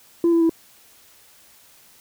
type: tone with pitch steps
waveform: sine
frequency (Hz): 339.6 / 334.2 / 328.8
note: F4 / E4 / E4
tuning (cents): -48 / +24 / -4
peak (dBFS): -12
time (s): 0.24-0.495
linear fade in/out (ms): 2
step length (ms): 85
effects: tanh soft clip ceiling -12 dBFS + white hiss -52 dBFS RMS until 2 s